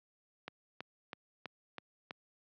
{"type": "click train", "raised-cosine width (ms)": 0.3, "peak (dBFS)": -25, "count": 6, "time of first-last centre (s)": [0.48, 2.109], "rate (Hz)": 3.07, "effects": ["high-pass 150 Hz 12 dB/octave", "low-pass 5000 Hz 12 dB/octave"]}